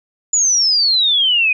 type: exponential sweep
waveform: sine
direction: down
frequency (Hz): 7040 to 2457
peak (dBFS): -11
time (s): 0.33-1.53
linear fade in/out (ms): 5
effects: none